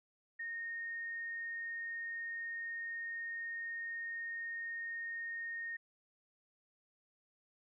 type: tone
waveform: sine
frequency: 1848 Hz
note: A#6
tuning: 16 cents flat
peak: -39 dBFS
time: 0.39-5.77 s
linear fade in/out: 10 ms
effects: none